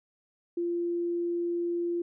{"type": "tone", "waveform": "sine", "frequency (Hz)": 345, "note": "F4", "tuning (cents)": -21, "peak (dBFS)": -27, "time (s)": [0.57, 2.02], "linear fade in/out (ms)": 5, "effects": []}